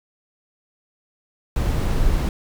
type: noise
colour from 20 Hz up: brown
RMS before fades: -19 dBFS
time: 1.56-2.29 s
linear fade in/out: 2 ms
effects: none